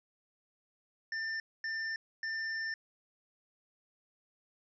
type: tone bursts at uneven times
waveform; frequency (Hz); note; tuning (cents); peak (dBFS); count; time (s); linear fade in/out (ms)
square; 1791; A6; +30; -35; 3; 1.12-1.4 / 1.64-1.96 / 2.23-2.74; 2
effects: resampled to 16000 Hz